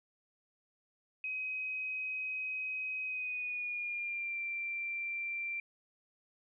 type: tone with pitch glide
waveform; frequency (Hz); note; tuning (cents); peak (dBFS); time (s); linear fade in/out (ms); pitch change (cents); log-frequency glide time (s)
sine; 2527 to 2358; D#7 to D7; +26 to +6; -35; 1.24-5.6; 2; -120; 3.05-4.38
effects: none